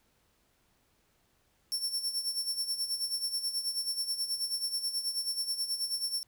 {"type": "tone with tremolo", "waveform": "sawtooth", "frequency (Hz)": 5430, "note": "F8", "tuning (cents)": -50, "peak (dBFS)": -26, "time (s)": [1.72, 6.23], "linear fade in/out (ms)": 0, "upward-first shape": "sine", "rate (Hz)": 9.3, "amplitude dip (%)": 70, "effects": ["pink hiss -71 dBFS RMS until 6.27 s"]}